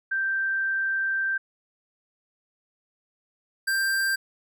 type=tone pair in turn; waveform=sine / square; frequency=1568 / 1578.9 Hz; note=G6 / G6; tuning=0 / +12 cents; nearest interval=unison; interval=12 cents; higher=second; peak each=-23 dBFS; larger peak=neither; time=0.11-1.38 / 3.67-4.16 s; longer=first; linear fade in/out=10 ms; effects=none

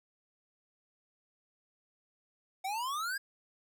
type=exponential sweep; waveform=square; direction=up; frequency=740 to 1661.2 Hz; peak=-34 dBFS; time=2.64-3.18 s; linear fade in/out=10 ms; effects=none

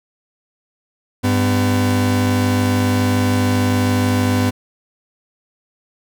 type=tone pair together; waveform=40% pulse; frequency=99.4 / 251.3 Hz; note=G2 / B3; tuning=+25 / +30 cents; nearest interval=octave + major third; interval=1605 cents; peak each=-16 / -16 dBFS; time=1.23-4.51 s; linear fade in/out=20 ms; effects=none

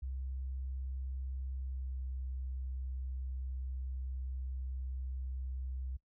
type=tone with pitch glide; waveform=sine; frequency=65.41 to 64.62 Hz; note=C2 to C2; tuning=0 to -21 cents; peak=-37 dBFS; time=0.02-5.97 s; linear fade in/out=10 ms; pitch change=-21 cents; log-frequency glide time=1.56-1.99 s; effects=noise-tail reverb RT60 0.1 s tail -20 dB re dry

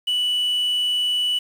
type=tone; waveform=sine; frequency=2960 Hz; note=F#7; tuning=in tune; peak=-16 dBFS; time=0.07-1.39 s; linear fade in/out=10 ms; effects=tanh soft clip ceiling -18 dBFS + 7-bit

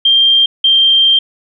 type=tone pair in turn; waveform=sine; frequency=3181 / 3167 Hz; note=G7 / G7; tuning=+25 / +17 cents; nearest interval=unison; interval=8 cents; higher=first; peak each=-6 dBFS; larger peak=neither; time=0.05-0.46 / 0.64-1.19 s; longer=second; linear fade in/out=5 ms; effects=none

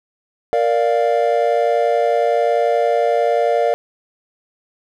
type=chord; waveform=triangle; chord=Bb major; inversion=none; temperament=equal; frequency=466.2 / 587.3 / 698.5 Hz; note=Bb4 / D5 / F5; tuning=0 / 0 / 0 cents; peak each=-16 dBFS; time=0.53-3.74 s; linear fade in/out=0 ms; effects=none

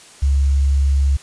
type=tone with quantisation; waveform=sine; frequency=69.3 Hz; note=C#2; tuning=in tune; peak=-12 dBFS; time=0.22-1.17 s; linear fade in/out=10 ms; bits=7; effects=white hiss -43 dBFS RMS until 1.22 s + resampled to 22050 Hz

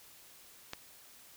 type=click; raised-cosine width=0.2 ms; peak=-21 dBFS; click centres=0.734 s; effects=white hiss -57 dBFS RMS until 1.36 s

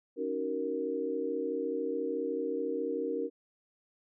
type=chord; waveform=sine; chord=D# minor seventh; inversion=third; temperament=equal with one note detuned; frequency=277.2 / 311.1 / 375.8 / 466.2 Hz; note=C#4 / D#4 / F#4 / A#4; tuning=0 / 0 / +27 / 0 cents; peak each=-38 / -38 / -38 / -33 dBFS; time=0.16-3.3 s; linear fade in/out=50 ms; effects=none

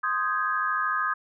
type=chord; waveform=sine; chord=Ab major seventh; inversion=first; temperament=equal; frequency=1046.5 / 1244.5 / 1568 / 1661.2 Hz; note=C6 / Eb6 / G6 / Ab6; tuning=0 / 0 / 0 / 0 cents; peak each=-32 / -26 / -32 / -30 dBFS; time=0.03-1.14 s; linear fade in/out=10 ms; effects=none

